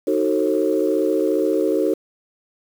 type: chord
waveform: sine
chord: D# diminished seventh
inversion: none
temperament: just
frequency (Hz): 311.1 / 373.4 / 448 / 537.6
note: D#4 / F#4 / A4 / C5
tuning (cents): 0 / +16 / +31 / +47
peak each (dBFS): -21 / -21 / -21 / -23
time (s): 0.07-1.94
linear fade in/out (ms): 5
effects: tanh soft clip ceiling -7 dBFS + 7-bit